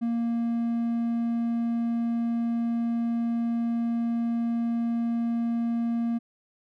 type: tone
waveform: triangle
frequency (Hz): 233.1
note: A#3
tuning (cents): 0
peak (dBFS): -22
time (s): 0.01-6.19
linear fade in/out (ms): 20
effects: none